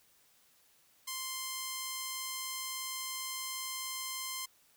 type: tone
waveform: 5% pulse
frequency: 1046.5 Hz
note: C6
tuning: in tune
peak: -25 dBFS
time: 1.07-4.46 s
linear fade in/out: 10 ms
effects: white hiss -67 dBFS RMS until 4.76 s